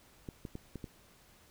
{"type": "clicks", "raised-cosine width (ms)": 3, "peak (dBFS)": -28, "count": 5, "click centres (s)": [0.288, 0.452, 0.554, 0.757, 0.842], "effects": ["pink hiss -62 dBFS RMS until 1.5 s"]}